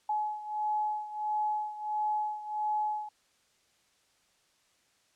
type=beating tone pair; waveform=sine; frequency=848 / 849.5 Hz; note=G#5 / G#5; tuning=+36 / +39 cents; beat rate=1.5 Hz; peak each=-31 / -35 dBFS; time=0.09-3.09 s; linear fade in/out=5 ms; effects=white hiss -69 dBFS RMS until 5.15 s + low-pass 8000 Hz 12 dB/octave